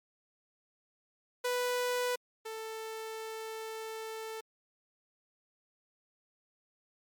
sawtooth tone pair in turn, 493.9 / 442.7 Hz, B4 / A4, 0 / +11 cents, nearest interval major second, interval 189 cents, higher first, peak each -26 / -35 dBFS, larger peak first, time 1.44-2.16 / 2.45-4.41 s, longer second, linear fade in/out 10 ms, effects MP3 96 kbps

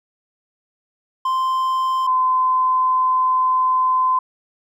triangle / sine tone pair in turn, 1042 / 1027.1 Hz, C6 / C6, -7 / -32 cents, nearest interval unison, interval 25 cents, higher first, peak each -15 / -14 dBFS, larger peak second, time 1.25-2.07 / 2.07-4.19 s, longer second, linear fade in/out 5 ms, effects none

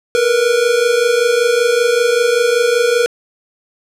square tone pair together, 458.8 / 484 Hz, A#4 / B4, -28 / -35 cents, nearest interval minor second, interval 93 cents, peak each -17 / -13 dBFS, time 0.15-3.06 s, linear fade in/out 0 ms, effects low-pass 10000 Hz 12 dB/octave

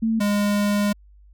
sine / square tone pair in turn, 223.8 / 205.1 Hz, A3 / G#3, +30 / -21 cents, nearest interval major second, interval 151 cents, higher first, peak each -18 / -19 dBFS, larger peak first, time 0.02-0.2 / 0.2-0.93 s, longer second, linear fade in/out 10 ms, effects added 50 Hz sine -47 dBFS peak until 1.33 s

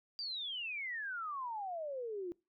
sine exponential sweep, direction down, 4787 to 337.5 Hz, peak -38 dBFS, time 0.19-2.32 s, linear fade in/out 0 ms, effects noise-tail reverb RT60 0.3 s tail -25 dB re dry

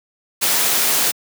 white noise, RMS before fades -17 dBFS, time 0.41-1.12 s, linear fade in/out 20 ms, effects high-pass 200 Hz 12 dB/octave

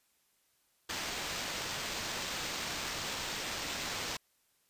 white noise with sample-and-hold, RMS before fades -38 dBFS, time 0.89-4.17 s, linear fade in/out 5 ms, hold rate 11025 Hz, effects white hiss -73 dBFS RMS until 4.69 s + resampled to 32000 Hz

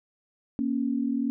sine tone pair together, 236.2 / 277.2 Hz, A#3 / C#4, +23 / 0 cents, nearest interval minor third, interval 277 cents, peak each -27 dBFS, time 0.59-1.3 s, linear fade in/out 0 ms, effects none

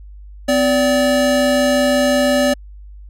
square tone pair together, 255.1 / 580 Hz, C4 / D5, -44 / -22 cents, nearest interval octave + major second, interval 1422 cents, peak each -17 / -15 dBFS, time 0.48-2.54 s, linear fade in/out 10 ms, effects added 50 Hz sine -34 dBFS peak until 3.09 s + low-pass 12000 Hz 12 dB/octave

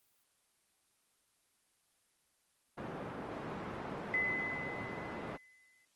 pink band-pass noise, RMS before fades -43 dBFS, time 2.77-5.37 s, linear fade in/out 10 ms, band 150 to 1400 Hz, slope 12 dB/octave
sine tone with exponential decay, 2023 Hz, B6, 41 cents sharp, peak -29 dBFS, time 4.14-5.85 s, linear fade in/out 0 ms, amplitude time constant 370 ms
effects white hiss -74 dBFS RMS until 5.95 s + Opus 24 kbps

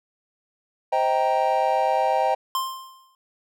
triangle chord, C minor seventh, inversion none, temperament equal with one note detuned, 523.3 / 631.7 / 784 / 932.3 Hz, C5 / Eb5 / G5 / Bb5, 0 / +26 / 0 / 0 cents, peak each -24 / -23 / -20 / -24 dBFS, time 0.92-2.35 s, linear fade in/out 10 ms
square tone with exponential decay, 1051 Hz, C6, 7 cents sharp, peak -21 dBFS, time 2.55-3.15 s, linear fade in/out 1 ms, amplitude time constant 130 ms
effects none

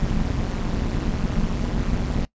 brown noise with amplitude modulation, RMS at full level -19 dBFS, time 0-2.25 s, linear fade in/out 0 ms, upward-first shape sine, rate 189 Hz, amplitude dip 95%, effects noise-tail reverb RT60 0.1 s tail -20 dB re dry + resampled to 16000 Hz

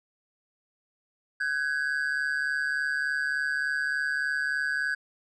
triangle ring-modulated tone, 1584 Hz, G6, 18 cents sharp, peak -21 dBFS, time 1.4-4.95 s, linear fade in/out 10 ms, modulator 71.7 Hz, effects resampled to 24000 Hz

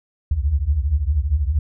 sine tone cluster, 64.8 / 72.6 / 77.4 Hz, C2 / D2 / D#2, -16 / -19 / -9 cents, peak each -21 / -25 / -19 dBFS, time 0.31-1.59 s, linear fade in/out 5 ms, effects none

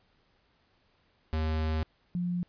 square / sine tone pair in turn, 78.7 / 176.68 Hz, D#2 / F3, +20 / +20 cents, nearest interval octave + major second, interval 1400 cents, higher second, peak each -28 dBFS, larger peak neither, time 1.33-1.83 / 2.15-2.43 s, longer first, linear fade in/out 0 ms, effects pink hiss -69 dBFS RMS until 2.48 s + resampled to 11025 Hz

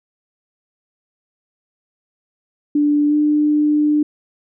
sine tone with pitch glide, 293.7 to 298.8 Hz, D4 to D4, 0 to +30 cents, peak -12 dBFS, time 2.75-4.03 s, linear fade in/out 5 ms, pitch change +30 cents, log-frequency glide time 3.08-3.14 s, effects none

